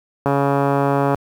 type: click train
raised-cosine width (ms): 1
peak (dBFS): -4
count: 125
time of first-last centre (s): 0.26-1.146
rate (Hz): 140
effects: high-pass 60 Hz 12 dB/octave + 7-bit